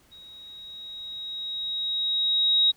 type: tone with level ramp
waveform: sine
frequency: 3800 Hz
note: A#7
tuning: 33 cents sharp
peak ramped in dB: -45 to -16 dBFS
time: 0.11-2.72 s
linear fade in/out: 20 ms
effects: pink hiss -60 dBFS RMS until 2.76 s